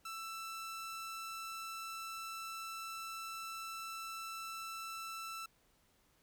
sawtooth tone, 1329 Hz, E6, 14 cents sharp, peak -39 dBFS, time 0.05-5.46 s, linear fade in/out 5 ms, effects pink hiss -72 dBFS RMS until 6.22 s

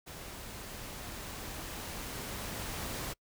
pink noise with level ramp, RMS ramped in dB -46 to -38 dBFS, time 0.06-3.14 s, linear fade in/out 20 ms, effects noise-tail reverb RT60 0.1 s tail -26 dB re dry

